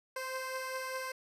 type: beating tone pair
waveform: 15% pulse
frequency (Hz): 520 / 525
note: C5 / C5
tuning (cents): -11 / +6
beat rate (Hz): 5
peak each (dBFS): -31 / -38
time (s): 0.16-1.12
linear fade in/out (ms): 5
effects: resampled to 32000 Hz